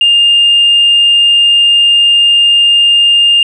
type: tone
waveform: sine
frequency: 2813 Hz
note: F7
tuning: 12 cents sharp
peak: -3 dBFS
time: 0.01-3.43 s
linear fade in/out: 2 ms
effects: tanh soft clip ceiling 0 dBFS